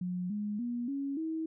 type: tone with pitch steps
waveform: sine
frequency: 180 / 208 / 240.3 / 277.6 / 320.7 Hz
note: F#3 / G#3 / B3 / C#4 / E4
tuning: -47 / +3 / -47 / +3 / -48 cents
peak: -32 dBFS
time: 0.01-1.46 s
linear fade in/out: 5 ms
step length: 290 ms
effects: none